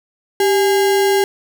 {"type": "tone with sample-and-hold", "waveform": "sine", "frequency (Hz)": 392, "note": "G4", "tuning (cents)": 0, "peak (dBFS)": -11, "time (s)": [0.4, 1.24], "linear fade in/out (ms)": 2, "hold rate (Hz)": 1225, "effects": []}